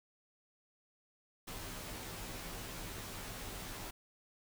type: noise with comb filter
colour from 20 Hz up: pink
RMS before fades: -45 dBFS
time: 1.47-3.91 s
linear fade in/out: 10 ms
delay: 14 ms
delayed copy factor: -1
effects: none